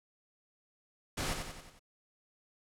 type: noise with echo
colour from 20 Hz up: pink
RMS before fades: -35 dBFS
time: 1.17-1.34 s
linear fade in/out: 10 ms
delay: 91 ms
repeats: 5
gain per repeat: -5 dB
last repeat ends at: 1.795 s
effects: low-pass 10000 Hz 12 dB/octave